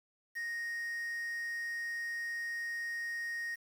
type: tone with quantisation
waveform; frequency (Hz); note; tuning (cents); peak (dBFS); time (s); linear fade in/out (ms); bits
triangle; 1864.7; A#6; 0; -34; 0.35-3.56; 20; 9
effects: none